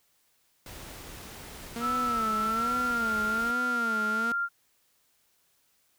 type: noise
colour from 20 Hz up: pink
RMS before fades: -44 dBFS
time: 0.66-3.51 s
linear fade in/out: 2 ms
type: tone with vibrato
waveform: sawtooth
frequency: 230.5 Hz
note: A#3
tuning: 19 cents flat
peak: -29 dBFS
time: 1.76-4.32 s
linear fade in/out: 0 ms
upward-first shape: sine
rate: 1.2 Hz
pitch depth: 130 cents each way
type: tone with pitch glide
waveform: sine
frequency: 1318.5 to 1392.9 Hz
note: E6 to F6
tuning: 0 to -5 cents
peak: -26 dBFS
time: 1.8-4.49 s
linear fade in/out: 50 ms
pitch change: +95 cents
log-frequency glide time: 2.32-2.93 s
effects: white hiss -69 dBFS RMS until 5.98 s